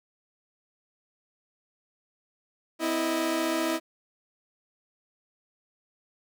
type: tone cluster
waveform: sawtooth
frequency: 256.5 / 326.8 / 619 Hz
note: C4 / E4 / D#5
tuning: -34 / -15 / -9 cents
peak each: -31 / -23 / -28 dBFS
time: 2.79-3.8 s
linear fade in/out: 50 ms
effects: none